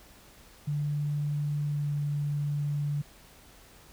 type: tone with pitch glide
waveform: sine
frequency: 146.83 to 145.56 Hz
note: D3 to D3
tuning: 0 to -15 cents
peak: -27 dBFS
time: 0.67-3.02 s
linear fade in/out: 10 ms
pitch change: -15 cents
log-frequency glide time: 1.62-1.9 s
effects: added 50 Hz sine -60 dBFS peak until 3.92 s + pink hiss -55 dBFS RMS until 3.92 s